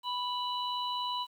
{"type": "harmonic tone", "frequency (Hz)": 987.8, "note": "B5", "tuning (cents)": 0, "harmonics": [1, 3, 4], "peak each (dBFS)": [-33, -38, -39], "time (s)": [0.03, 1.27], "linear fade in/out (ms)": 50, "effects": ["10-bit"]}